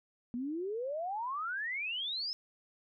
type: exponential sweep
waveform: sine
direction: up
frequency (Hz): 233.1 to 5274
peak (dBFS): -34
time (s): 0.34-2.33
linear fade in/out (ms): 0
effects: none